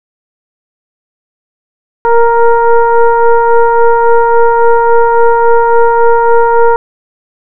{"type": "tone with frequency modulation", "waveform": "sine", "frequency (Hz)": 466.2, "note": "A#4", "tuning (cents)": 0, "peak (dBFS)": -3, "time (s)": [2.05, 6.76], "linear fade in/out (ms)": 0, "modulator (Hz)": 468, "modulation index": 1.3, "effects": []}